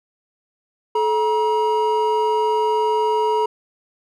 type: tone pair together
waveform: triangle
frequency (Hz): 431.7 / 953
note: A4 / A#5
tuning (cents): -33 / +38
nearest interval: octave + major second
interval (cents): 1371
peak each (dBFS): -17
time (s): 0.95-3.46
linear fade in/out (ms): 5
effects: none